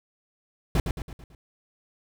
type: noise with echo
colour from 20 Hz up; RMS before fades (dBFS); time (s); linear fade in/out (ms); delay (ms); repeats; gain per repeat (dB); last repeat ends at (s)
brown; -21; 0.75-0.8; 2; 110; 5; -6; 1.35
effects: none